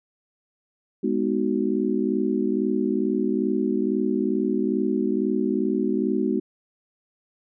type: chord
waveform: sine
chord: G# minor seventh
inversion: none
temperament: just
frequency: 207.7 / 249.2 / 311.5 / 373.8 Hz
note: G#3 / B3 / D#4 / F#4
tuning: 0 / +16 / +2 / +18 cents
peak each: -26 dBFS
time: 1.03-6.4 s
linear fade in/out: 10 ms
effects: none